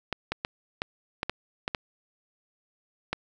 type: clicks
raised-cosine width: 0.3 ms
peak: -12 dBFS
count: 9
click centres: 0.127 / 0.32 / 0.449 / 0.819 / 1.231 / 1.296 / 1.679 / 1.748 / 3.13 s
effects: none